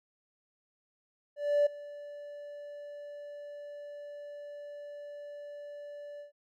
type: tone with ADSR envelope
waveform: triangle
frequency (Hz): 582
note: D5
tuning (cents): -16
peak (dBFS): -18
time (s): 1.36-6.32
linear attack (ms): 300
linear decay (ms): 10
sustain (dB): -22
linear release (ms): 120
effects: tanh soft clip ceiling -18 dBFS